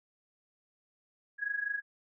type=tone with amplitude modulation; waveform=sine; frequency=1661.2 Hz; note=G#6; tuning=in tune; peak=-28 dBFS; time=1.38-1.82 s; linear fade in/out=50 ms; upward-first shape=sine; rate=25 Hz; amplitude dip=80%; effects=none